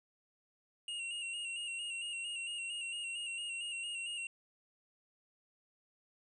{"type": "tone with vibrato", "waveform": "square", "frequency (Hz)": 2794, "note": "F7", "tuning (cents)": 0, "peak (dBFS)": -39, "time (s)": [0.88, 4.27], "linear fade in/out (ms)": 2, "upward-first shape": "square", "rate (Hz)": 4.4, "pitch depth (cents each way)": 38, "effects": ["resampled to 22050 Hz", "13-bit"]}